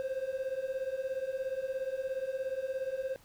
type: beating tone pair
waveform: triangle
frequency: 517 / 534 Hz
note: C5 / C5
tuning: -21 / +35 cents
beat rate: 17 Hz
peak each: -35 / -33 dBFS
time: 0-3.16 s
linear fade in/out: 0 ms
effects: pink hiss -61 dBFS RMS until 3.24 s